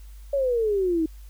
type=exponential sweep; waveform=sine; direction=down; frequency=571 to 311.1 Hz; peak=-20 dBFS; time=0.33-1.06 s; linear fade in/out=5 ms; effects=added 50 Hz sine -40 dBFS peak until 1.29 s + white hiss -58 dBFS RMS until 1.29 s